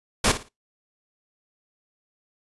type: noise with echo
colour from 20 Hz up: pink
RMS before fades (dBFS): -19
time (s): 0.24-0.32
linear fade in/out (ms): 5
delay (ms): 56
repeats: 3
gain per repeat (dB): -12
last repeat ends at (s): 0.488
effects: noise-tail reverb RT60 0.2 s tail -22 dB re dry + resampled to 24000 Hz